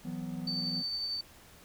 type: chord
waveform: triangle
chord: E suspended second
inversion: none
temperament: equal with one note detuned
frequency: 164.81 / 185 / 248.5 Hz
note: E3 / F#3 / B3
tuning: 0 / 0 / +11 cents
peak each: -38 dBFS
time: 0.04-0.83 s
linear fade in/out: 20 ms
type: tone with tremolo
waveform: sine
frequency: 4555 Hz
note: C#8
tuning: 46 cents sharp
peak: -31 dBFS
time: 0.47-1.21 s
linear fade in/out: 5 ms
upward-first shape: triangle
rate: 11 Hz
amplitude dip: 30%
effects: pink hiss -56 dBFS RMS until 1.64 s